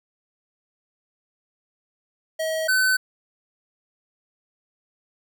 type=tone pair in turn; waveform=square; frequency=638 / 1517.4 Hz; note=D#5 / F#6; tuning=+43 / +43 cents; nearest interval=octave + minor third; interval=1500 cents; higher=second; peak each=-24 / -18 dBFS; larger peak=second; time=2.39-2.68 / 2.68-2.97 s; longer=neither; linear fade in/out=10 ms; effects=none